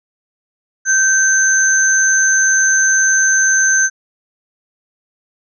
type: tone pair together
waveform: sine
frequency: 1553 / 6221 Hz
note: G6 / G8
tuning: -17 / -14 cents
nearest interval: 2 octaves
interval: 2403 cents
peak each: -12 / -13 dBFS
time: 0.85-3.9 s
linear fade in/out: 50 ms
effects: none